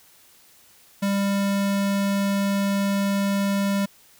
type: tone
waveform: square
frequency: 198.7 Hz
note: G3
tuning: 24 cents sharp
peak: -21 dBFS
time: 1.02-3.86 s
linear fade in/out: 10 ms
effects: white hiss -54 dBFS RMS until 4.19 s